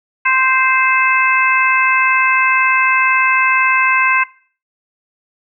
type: harmonic tone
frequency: 522 Hz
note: C5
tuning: 4 cents flat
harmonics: 2 / 3 / 4 / 5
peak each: -16 / -16 / -16 / -16 dBFS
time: 0.25-4.24 s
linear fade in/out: 10 ms
effects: noise-tail reverb RT60 0.4 s tail -17 dB re dry